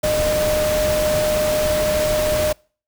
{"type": "tone in noise", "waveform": "sine", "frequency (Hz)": 610, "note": "D#5", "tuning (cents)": -34, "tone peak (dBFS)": -17, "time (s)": [0.03, 2.53], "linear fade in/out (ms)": 10, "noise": "pink", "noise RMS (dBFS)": -24, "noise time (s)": [0.03, 2.53], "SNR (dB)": 4, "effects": ["noise-tail reverb RT60 0.4 s tail -26 dB re dry"]}